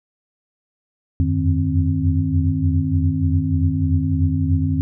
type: tone cluster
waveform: sine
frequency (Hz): 84.7 / 88 / 94.9 / 152.5 / 265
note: E2 / F2 / F#2 / D#3 / C4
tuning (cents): +48 / +14 / +44 / -34 / +22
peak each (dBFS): -22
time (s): 1.2-4.81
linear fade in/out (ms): 0
effects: none